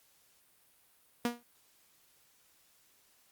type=tone with exponential decay; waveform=sawtooth; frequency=239.1 Hz; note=A#3; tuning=44 cents sharp; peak=-22 dBFS; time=1.25-1.43 s; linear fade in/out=2 ms; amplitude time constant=38 ms; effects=white hiss -67 dBFS RMS until 3.31 s + Opus 48 kbps